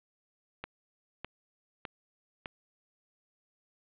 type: click train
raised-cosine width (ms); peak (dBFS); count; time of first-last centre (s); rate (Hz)
0.3; -21; 4; 0.64-2.458; 1.65
effects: resampled to 8000 Hz + 8-bit